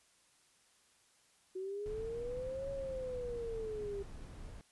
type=linear two-way sweep; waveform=sine; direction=up then down; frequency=369.4 to 554 to 393.2 Hz; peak=-38 dBFS; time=1.55-4.03 s; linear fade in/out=10 ms; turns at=2.7 s
type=noise; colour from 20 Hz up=brown; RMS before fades=-48 dBFS; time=1.86-4.61 s; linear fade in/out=0 ms
effects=white hiss -69 dBFS RMS until 4.71 s + resampled to 24000 Hz